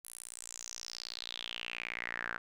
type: tone with band-pass filter sweep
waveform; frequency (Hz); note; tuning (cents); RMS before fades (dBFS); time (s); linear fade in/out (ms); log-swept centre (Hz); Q
sawtooth; 58.8; A#1; +16; -43; 0.04-2.38; 5; 11000 to 1500; 5.9
effects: none